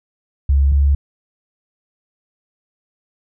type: tone pair in turn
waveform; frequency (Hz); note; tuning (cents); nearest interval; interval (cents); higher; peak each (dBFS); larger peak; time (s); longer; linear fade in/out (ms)
sine; 69.3 / 70.35; C#2 / C#2; 0 / +26; unison; 26; second; -10; neither; 0.49-0.72 / 0.72-0.95; neither; 5
effects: none